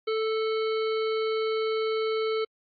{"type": "harmonic tone", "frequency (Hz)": 440, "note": "A4", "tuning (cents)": 0, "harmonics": [1, 3, 5, 7, 9, 10], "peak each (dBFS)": [-25, -35, -39, -42, -44, -45], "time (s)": [0.07, 2.45], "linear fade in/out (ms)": 10, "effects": ["AAC 64 kbps"]}